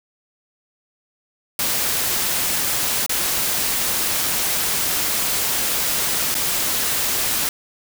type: noise with dropouts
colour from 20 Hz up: white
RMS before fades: -21 dBFS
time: 1.59-7.49 s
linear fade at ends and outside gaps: 2 ms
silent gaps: 3.063-3.094 / 6.344-6.35 s
effects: none